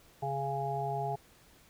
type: harmonic tone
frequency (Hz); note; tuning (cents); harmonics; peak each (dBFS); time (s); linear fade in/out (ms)
138.2; C#3; -5; 1 / 3 / 5 / 6; -37 / -39 / -36 / -36; 0.22-1.16; 10
effects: pink hiss -61 dBFS RMS until 1.69 s